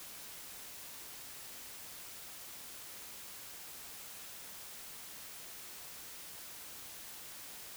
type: silence
effects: white hiss -49 dBFS RMS until 7.76 s